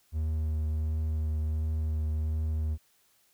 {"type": "tone with vibrato", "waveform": "triangle", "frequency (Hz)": 77.78, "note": "D#2", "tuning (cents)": 0, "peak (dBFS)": -25, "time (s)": [0.12, 2.78], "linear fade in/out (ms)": 50, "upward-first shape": "triangle", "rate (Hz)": 1.4, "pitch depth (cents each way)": 17, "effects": ["white hiss -67 dBFS RMS until 3.33 s"]}